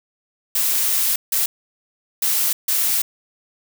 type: noise bursts at uneven times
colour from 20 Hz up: blue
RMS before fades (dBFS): -19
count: 4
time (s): 0.55-1.16 / 1.32-1.46 / 2.22-2.53 / 2.68-3.02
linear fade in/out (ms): 5
effects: none